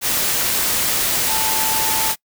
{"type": "tone in noise", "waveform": "sine", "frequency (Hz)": 880, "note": "A5", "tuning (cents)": 0, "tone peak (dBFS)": -24, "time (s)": [1.26, 2.15], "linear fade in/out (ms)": 50, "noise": "white", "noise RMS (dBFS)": -19, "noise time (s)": [0.01, 2.16], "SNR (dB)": -8, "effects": ["noise-tail reverb RT60 0.1 s tail -25 dB re dry"]}